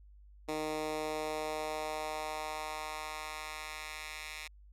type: tone with high-pass filter sweep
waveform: 10% pulse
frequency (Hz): 154.5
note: D#3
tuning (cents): -12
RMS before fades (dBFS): -39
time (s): 0.48-4.48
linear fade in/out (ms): 10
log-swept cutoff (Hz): 320 to 2100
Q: 1.3
effects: added 50 Hz sine -54 dBFS peak until 4.72 s + low-pass 12000 Hz 12 dB/octave